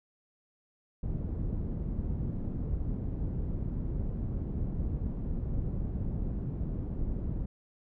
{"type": "low-pass noise", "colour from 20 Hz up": "pink", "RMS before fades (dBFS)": -33, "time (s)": [1.03, 7.46], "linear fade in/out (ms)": 5, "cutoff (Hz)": 220, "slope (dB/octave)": 12, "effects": []}